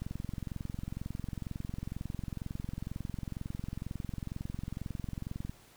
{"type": "click train", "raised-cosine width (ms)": 5, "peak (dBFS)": -25, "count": 122, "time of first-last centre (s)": [0.02, 5.495], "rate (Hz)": 22.1, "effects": ["pink hiss -59 dBFS RMS until 5.76 s"]}